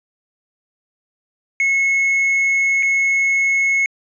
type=tone with dropouts; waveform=triangle; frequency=2184 Hz; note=C#7; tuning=26 cents flat; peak=-12 dBFS; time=1.6-3.86 s; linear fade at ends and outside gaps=1 ms; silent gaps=2.826-2.83 s; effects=resampled to 16000 Hz